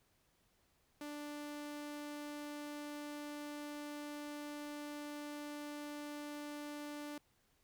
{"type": "tone", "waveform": "sawtooth", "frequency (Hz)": 294.1, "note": "D4", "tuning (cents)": 3, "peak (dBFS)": -40, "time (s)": [1.01, 7.18], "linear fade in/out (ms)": 2, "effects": ["pink hiss -75 dBFS RMS until 7.63 s"]}